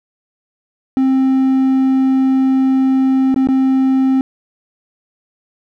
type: tone with dropouts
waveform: triangle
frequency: 264.2 Hz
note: C4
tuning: 17 cents sharp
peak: -8 dBFS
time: 0.97-4.21 s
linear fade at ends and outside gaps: 1 ms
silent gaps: 3.344-3.361 / 3.472-3.487 s
effects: none